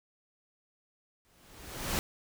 pink noise with exponential growth, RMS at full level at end -29 dBFS, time 1.25-1.99 s, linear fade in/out 0 ms, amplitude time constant 160 ms, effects none

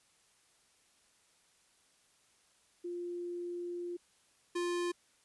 sine / square tone pair in turn, 349.9 / 349.9 Hz, F4 / F4, +3 / +3 cents, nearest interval unison, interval 0 cents, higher neither, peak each -37 / -33 dBFS, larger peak second, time 2.84-3.97 / 4.55-4.92 s, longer first, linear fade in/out 10 ms, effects white hiss -69 dBFS RMS until 5.24 s + resampled to 24000 Hz

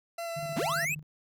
40% pulse tone with vibrato, 674 Hz, E5, 38 cents sharp, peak -33 dBFS, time 0.18-0.85 s, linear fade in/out 5 ms, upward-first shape sine, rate 5.3 Hz, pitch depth 12 cents each way
sine tone with tremolo, 151.7 Hz, D#3, 44 cents flat, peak -36 dBFS, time 0.36-1.03 s, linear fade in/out 10 ms, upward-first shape square, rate 15 Hz, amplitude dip 65%
square linear sweep, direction up, 119.8 to 2679 Hz, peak -29 dBFS, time 0.56-0.95 s, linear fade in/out 10 ms
effects none

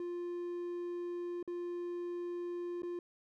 triangle tone with dropouts, 350 Hz, F4, 4 cents sharp, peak -35 dBFS, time 0-2.99 s, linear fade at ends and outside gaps 2 ms, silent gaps 1.428-1.476 / 2.821-2.832 s, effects none

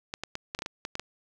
clicks, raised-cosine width 0.2 ms, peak -16 dBFS, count 10, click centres 0.139 / 0.236 / 0.354 / 0.549 / 0.59 / 0.621 / 0.661 / 0.851 / 0.954 / 0.996 s, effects none

